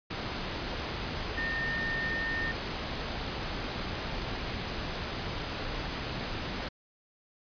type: tone in noise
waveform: sine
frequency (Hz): 1822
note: A#6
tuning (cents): -40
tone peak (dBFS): -31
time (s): 1.37-2.52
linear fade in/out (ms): 10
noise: pink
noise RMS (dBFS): -35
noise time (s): 0.1-6.69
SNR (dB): +1
effects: resampled to 11025 Hz